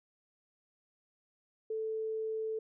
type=tone; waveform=sine; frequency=440 Hz; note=A4; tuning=in tune; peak=-33 dBFS; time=1.7-2.59 s; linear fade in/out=5 ms; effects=none